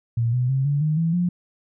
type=tone with pitch steps; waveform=sine; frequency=116.54 / 124.9 / 133.87 / 143.48 / 153.78 / 164.81 / 176.64 Hz; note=A#2 / B2 / C3 / D3 / D#3 / E3 / F3; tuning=0 / +20 / +40 / -40 / -20 / 0 / +20 cents; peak=-18 dBFS; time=0.17-1.29 s; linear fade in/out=5 ms; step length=160 ms; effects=none